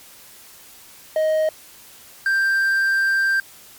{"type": "tone pair in turn", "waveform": "triangle", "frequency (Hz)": [626, 1577.4], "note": ["D#5", "G6"], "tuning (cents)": [10, 10], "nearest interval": "octave + major third", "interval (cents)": 1600, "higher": "second", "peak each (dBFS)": -14, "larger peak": "neither", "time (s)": [[1.16, 1.49], [2.26, 3.4]], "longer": "second", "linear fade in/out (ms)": 2, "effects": ["white hiss -45 dBFS RMS until 3.78 s", "MP3 96 kbps"]}